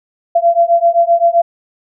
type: beating tone pair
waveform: sine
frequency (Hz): 678 / 685.7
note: E5 / F5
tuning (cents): +49 / -32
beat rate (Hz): 7.7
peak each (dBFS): -11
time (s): 0.35-1.42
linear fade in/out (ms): 10
effects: none